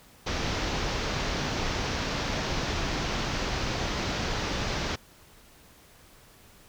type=low-pass noise; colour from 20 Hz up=pink; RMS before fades=-30 dBFS; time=0.26-4.96 s; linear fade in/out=10 ms; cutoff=6200 Hz; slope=48 dB/octave; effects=pink hiss -55 dBFS RMS until 6.68 s